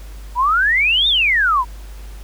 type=exponential two-way sweep; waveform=sine; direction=up then down; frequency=932.3 to 3711 to 932.3 Hz; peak=-12 dBFS; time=0.35-1.65 s; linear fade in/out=50 ms; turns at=1.08 s; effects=added 50 Hz sine -31 dBFS peak until 2.23 s + pink hiss -45 dBFS RMS until 2.23 s